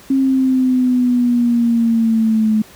sine exponential sweep, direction down, 270 to 215 Hz, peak -11 dBFS, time 0.1-2.62 s, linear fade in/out 5 ms, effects pink hiss -42 dBFS RMS until 2.75 s + high-pass 60 Hz 12 dB/octave

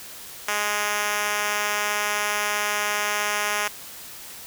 5% pulse tone with high-pass filter, 207.7 Hz, G#3, in tune, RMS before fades -25 dBFS, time 0.48-3.68 s, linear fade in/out 5 ms, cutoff 530 Hz, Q 0.51, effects white hiss -40 dBFS RMS until 4.46 s

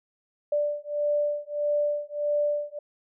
sine beating tone pair, 587.3 / 588.9 Hz, D5 / D5, 0 / +5 cents, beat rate 1.6 Hz, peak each -27 dBFS, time 0.52-2.79 s, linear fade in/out 5 ms, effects none

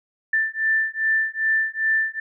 sine beating tone pair, 1771 / 1773.5 Hz, A6 / A6, +11 / +13 cents, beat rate 2.5 Hz, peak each -22 dBFS, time 0.33-2.2 s, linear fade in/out 5 ms, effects none

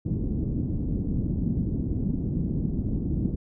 white low-pass noise, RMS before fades -27 dBFS, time 0.05-3.36 s, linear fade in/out 10 ms, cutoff 250 Hz, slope 24 dB/octave, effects none

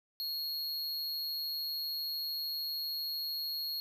square tone with amplitude modulation, 4300 Hz, C8, 47 cents sharp, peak -33 dBFS, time 0.2-3.8 s, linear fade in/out 0 ms, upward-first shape sine, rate 153 Hz, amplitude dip 45%, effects 12-bit

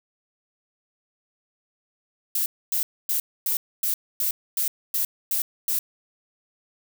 violet noise bursts, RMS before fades -24 dBFS, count 10, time 2.35-5.79 s, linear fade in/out 2 ms, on 110 ms, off 260 ms, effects none

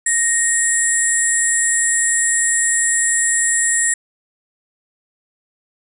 sine tone cluster, 1857 / 7470 / 7750 / 9380 Hz, A#6 / A#8 / B8 / D9, -7 / +3 / -34 / -3 cents, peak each -19 dBFS, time 0.06-3.94 s, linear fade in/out 5 ms, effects tanh soft clip ceiling -5 dBFS

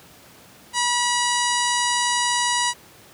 harmonic tone with a mistuned harmonic, 969 Hz, B5, 33 cents flat, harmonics 1 / 2 / 3 / 4 / 5 / 6 / 7 / 8 / 9 / 10, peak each -23 / -26 / -28 / -29 / -30 / -31 / -31 / -32 / -33 / -33 dBFS, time 0.73-2.74 s, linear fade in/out 50 ms, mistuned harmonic 5, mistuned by -16 cents, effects pink hiss -48 dBFS RMS until 3.13 s + high-pass 100 Hz 12 dB/octave

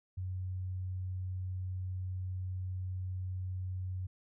sine tone, 92.5 Hz, F#2, in tune, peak -35 dBFS, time 0.17-4.07 s, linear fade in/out 10 ms, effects none

